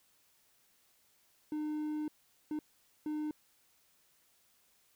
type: tone bursts at uneven times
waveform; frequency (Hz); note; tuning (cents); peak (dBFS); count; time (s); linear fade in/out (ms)
triangle; 303.7; D#4; -42; -32; 3; 1.52-2.08 / 2.51-2.59 / 3.06-3.31; 2
effects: white hiss -70 dBFS RMS until 4.95 s

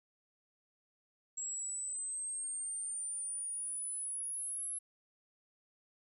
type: exponential sweep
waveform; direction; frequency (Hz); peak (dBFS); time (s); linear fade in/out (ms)
sine; up; 7600 to 11020; -37; 1.37-4.79; 10
effects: none

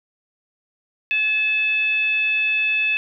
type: tone with frequency modulation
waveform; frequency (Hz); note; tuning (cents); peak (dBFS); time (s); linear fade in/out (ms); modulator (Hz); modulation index
sine; 2600; E7; -24; -17; 1.11-2.97; 0; 891; 0.39
effects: none

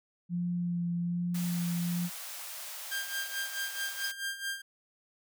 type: tone with vibrato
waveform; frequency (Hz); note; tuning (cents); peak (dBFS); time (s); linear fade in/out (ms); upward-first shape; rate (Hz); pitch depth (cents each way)
sine; 174.1; F3; -5; -29; 0.29-2.1; 50; sine; 1.2; 15
type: high-pass noise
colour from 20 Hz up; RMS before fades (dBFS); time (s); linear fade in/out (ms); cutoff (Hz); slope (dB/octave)
white; -42; 1.34-4.12; 10; 550; 48
type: tone with tremolo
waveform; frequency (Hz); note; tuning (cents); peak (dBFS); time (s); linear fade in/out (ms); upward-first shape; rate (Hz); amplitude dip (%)
sawtooth; 1596; G6; +31; -28; 2.91-4.62; 10; sine; 4.6; 75
type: tone with exponential decay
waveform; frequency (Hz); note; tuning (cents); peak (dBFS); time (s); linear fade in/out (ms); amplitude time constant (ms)
square; 4978; D#8; 0; -32; 4.04-4.12; 5; 16
effects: none

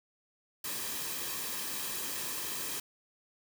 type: noise with comb filter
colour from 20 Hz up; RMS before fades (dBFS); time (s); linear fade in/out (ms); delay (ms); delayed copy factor
white; -37; 0.64-2.8; 5; 1.4; -0.5
effects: none

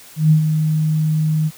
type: tone with ADSR envelope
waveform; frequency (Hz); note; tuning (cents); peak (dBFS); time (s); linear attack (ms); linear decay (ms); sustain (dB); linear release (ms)
sine; 155.56; D#3; 0; -7; 0.16-1.51; 150; 100; -7; 45
effects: white hiss -42 dBFS RMS until 1.57 s

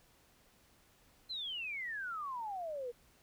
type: exponential sweep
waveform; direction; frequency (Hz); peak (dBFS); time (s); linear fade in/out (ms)
sine; down; 4186 to 466.2; -38; 1.29-2.92; 20
effects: pink hiss -67 dBFS RMS until 3.22 s

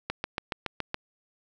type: click train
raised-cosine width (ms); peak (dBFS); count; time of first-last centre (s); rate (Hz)
0.3; -13; 7; 0.1-0.944; 7.11
effects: none

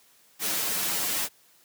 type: noise with comb filter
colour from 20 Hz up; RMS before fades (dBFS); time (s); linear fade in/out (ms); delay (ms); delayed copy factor
white; -28; 0.39-1.29; 50; 7.9; -0.9
effects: white hiss -60 dBFS RMS until 1.64 s + high-pass 100 Hz 12 dB/octave

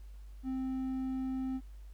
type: tone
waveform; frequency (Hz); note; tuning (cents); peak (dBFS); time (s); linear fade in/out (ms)
triangle; 261.4; C4; -1; -31; 0.43-1.61; 50
effects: added 50 Hz sine -46 dBFS peak until 1.93 s + pink hiss -69 dBFS RMS until 1.93 s

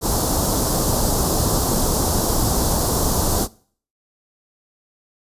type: band-stop noise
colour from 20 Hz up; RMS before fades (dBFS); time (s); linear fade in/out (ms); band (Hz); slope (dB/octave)
pink; -19; 0.01-3.48; 50; 1100 to 4700; 24
effects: noise-tail reverb RT60 0.5 s tail -22 dB re dry + resampled to 32000 Hz

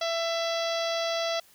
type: harmonic tone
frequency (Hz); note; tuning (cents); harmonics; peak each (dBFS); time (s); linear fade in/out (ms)
667; E5; +20; 1 / 2 / 3 / 4 / 5 / 6 / 7 / 8 / 9; -28 / -36 / -38 / -41 / -36 / -39 / -39 / -42 / -43; 0.01-1.4; 5
effects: white hiss -58 dBFS RMS until 1.54 s

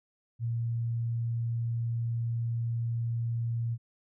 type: tone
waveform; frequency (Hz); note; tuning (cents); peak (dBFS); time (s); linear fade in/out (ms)
sine; 116.54; A#2; 0; -28; 0.39-3.78; 50
effects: none

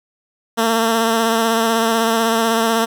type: tone with vibrato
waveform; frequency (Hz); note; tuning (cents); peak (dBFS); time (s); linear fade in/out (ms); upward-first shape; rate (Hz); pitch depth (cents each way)
10% pulse; 226.8; A#3; -47; -6; 0.57-2.86; 20; sine; 16; 27
effects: none

